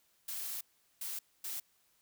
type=noise bursts at uneven times; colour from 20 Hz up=blue; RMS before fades=-40 dBFS; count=3; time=0.28-0.61 / 1.01-1.19 / 1.44-1.6 s; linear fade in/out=5 ms; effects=white hiss -72 dBFS RMS until 2.01 s